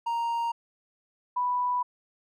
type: tone pair in turn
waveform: triangle / sine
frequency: 932.3 / 987.7 Hz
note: A#5 / B5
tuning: 0 / 0 cents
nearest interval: minor second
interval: 100 cents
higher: second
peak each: -24 dBFS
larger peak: neither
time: 0.06-0.52 / 1.36-1.83 s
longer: second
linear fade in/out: 10 ms
effects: none